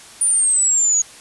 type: exponential sweep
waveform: sine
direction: down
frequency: 9470 to 6645 Hz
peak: -13 dBFS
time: 0.21-1.02 s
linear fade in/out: 5 ms
effects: white hiss -41 dBFS RMS until 1.2 s + resampled to 24000 Hz

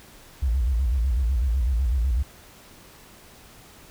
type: tone with vibrato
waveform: sine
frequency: 61.74 Hz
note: B1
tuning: in tune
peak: -18 dBFS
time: 0.42-2.23 s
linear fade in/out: 10 ms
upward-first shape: square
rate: 8 Hz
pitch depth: 160 cents each way
effects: tanh soft clip ceiling -16 dBFS + pink hiss -49 dBFS RMS until 3.9 s

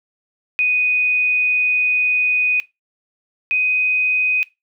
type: tone pair in turn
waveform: sine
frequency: 2489 / 2503 Hz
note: D#7 / D#7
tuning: 0 / +10 cents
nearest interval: unison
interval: 10 cents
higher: second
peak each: -14 / -15 dBFS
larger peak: first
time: 0.59-2.6 / 3.51-4.43 s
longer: first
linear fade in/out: 0 ms
effects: noise-tail reverb RT60 0.2 s tail -19 dB re dry

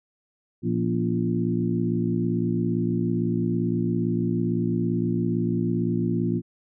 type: harmonic tone with a mistuned harmonic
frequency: 57.7 Hz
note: A#1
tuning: 17 cents flat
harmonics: 2 / 3 / 4 / 5 / 6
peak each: -28 / -26 / -27 / -32 / -29 dBFS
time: 0.62-6.42 s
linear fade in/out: 50 ms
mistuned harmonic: 4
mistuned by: +62 cents
effects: none

